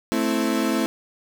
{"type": "chord", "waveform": "35% pulse", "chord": "A minor", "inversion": "none", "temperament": "equal", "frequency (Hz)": [220, 261.6, 329.6], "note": ["A3", "C4", "E4"], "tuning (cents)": [0, 0, 0], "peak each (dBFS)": -23, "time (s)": [0.12, 0.86], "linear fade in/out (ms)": 0, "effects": []}